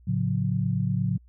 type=chord; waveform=sine; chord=F# minor; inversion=first; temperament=equal with one note detuned; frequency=110 / 138.59 / 180.77 Hz; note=A2 / C#3 / F#3; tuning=0 / 0 / -40 cents; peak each=-27 dBFS; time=0.07-1.18 s; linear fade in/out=10 ms; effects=added 60 Hz sine -51 dBFS peak until 1.28 s